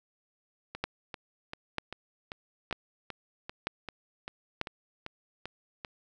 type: two click trains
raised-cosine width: 0.3 ms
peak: -22 / -14 dBFS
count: 14 / 5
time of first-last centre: 0.75-5.848 / 0.84-4.614 s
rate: 2.55 / 1.06 Hz
effects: none